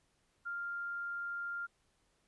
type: tone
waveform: sine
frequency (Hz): 1396.9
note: F6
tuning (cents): 0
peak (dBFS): -37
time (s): 0.45-1.67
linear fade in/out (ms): 20
effects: pink hiss -75 dBFS RMS until 2.27 s + resampled to 24000 Hz